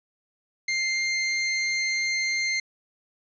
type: tone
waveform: sawtooth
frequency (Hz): 2101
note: C7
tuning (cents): +7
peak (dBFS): -20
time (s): 0.68-2.6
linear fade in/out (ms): 5
effects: resampled to 16000 Hz + 9-bit